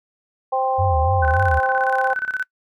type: harmonic tone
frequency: 262.1 Hz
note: C4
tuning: 3 cents sharp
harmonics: 2 / 3 / 4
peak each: -23 / -19 / -27 dBFS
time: 0.52-2.14 s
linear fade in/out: 10 ms
type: tone with vibrato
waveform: sine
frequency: 85.6 Hz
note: F2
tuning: 34 cents flat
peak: -18 dBFS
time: 0.78-1.6 s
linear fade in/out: 20 ms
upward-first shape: sine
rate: 3.5 Hz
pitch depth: 200 cents each way
type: tone with tremolo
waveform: sine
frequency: 1512 Hz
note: F#6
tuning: 37 cents sharp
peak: -19 dBFS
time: 1.22-2.44 s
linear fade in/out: 10 ms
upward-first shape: square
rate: 17 Hz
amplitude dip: 80%
effects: noise-tail reverb RT60 0.1 s tail -24 dB re dry